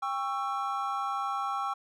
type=chord; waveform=triangle; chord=C# diminished; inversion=second; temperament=just; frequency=798.3 / 1108.7 / 1330.5 Hz; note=G5 / C#6 / E6; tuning=+31 / 0 / +16 cents; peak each=-32 dBFS; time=0.02-1.74 s; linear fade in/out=10 ms; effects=none